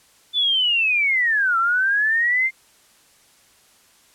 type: linear two-way sweep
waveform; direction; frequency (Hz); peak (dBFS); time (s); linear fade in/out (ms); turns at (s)
sine; down then up; 3520 to 1326 to 2122; -16; 0.33-2.51; 50; 1.58
effects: white hiss -55 dBFS RMS until 4.14 s + low-pass 11000 Hz 12 dB/octave